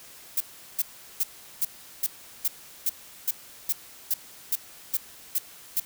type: noise bursts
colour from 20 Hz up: violet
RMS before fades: -24 dBFS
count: 14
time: 0.37-5.8 s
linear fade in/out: 5 ms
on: 35 ms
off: 380 ms
effects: white hiss -48 dBFS RMS until 5.85 s